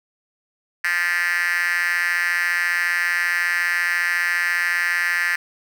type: tone with high-pass filter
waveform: 5% pulse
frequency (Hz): 174.61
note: F3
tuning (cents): 0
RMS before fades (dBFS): -21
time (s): 0.84-5.36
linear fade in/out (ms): 5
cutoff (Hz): 1800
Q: 6.4
effects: none